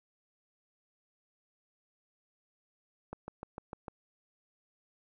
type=click train; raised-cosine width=1 ms; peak=-26 dBFS; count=6; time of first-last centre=3.13-3.882 s; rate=6.65 Hz; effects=none